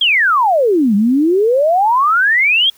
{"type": "exponential two-way sweep", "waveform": "sine", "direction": "down then up", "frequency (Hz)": [3350, 195.5, 3350], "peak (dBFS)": -9, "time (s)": [0.01, 2.7], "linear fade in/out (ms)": 5, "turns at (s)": 0.95, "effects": ["white hiss -49 dBFS RMS until 2.77 s"]}